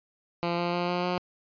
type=tone with pitch steps; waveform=10% pulse; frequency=172 / 173.8 / 175.61 / 177.45 / 179.3 Hz; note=F3 / F3 / F3 / F3 / F3; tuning=-26 / -8 / +10 / +28 / +46 cents; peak=-18 dBFS; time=0.43-1.18 s; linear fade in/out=0 ms; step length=150 ms; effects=resampled to 11025 Hz